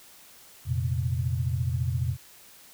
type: chord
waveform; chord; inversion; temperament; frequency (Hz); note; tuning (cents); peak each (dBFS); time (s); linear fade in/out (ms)
sine; F suspended fourth; none; just; 87.31 / 116.41 / 130.96; F2 / Bb2 / C3; 0 / -2 / +2; -29; 0.65-2.17; 50
effects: white hiss -52 dBFS RMS until 2.73 s